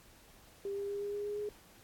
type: tone with pitch steps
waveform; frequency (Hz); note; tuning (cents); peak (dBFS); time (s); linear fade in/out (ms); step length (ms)
sine; 398.4 / 401.4 / 404.4 / 407.5 / 410.5 / 413.6 / 416.8; G4 / G4 / G#4 / G#4 / G#4 / G#4 / G#4; +28 / +41 / -46 / -33 / -20 / -7 / +6; -35; 0.65-1.49; 2; 120
effects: pink hiss -60 dBFS RMS until 1.83 s + AAC 64 kbps